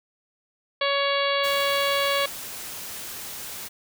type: harmonic tone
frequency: 560 Hz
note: C#5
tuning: 18 cents sharp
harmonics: 1 / 2 / 3 / 4 / 5 / 6 / 7 / 8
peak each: -25 / -27 / -31 / -30 / -32 / -30 / -34 / -35 dBFS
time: 0.81-2.26 s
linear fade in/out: 5 ms
type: noise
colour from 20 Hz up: white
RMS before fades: -36 dBFS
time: 1.43-3.69 s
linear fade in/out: 20 ms
effects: none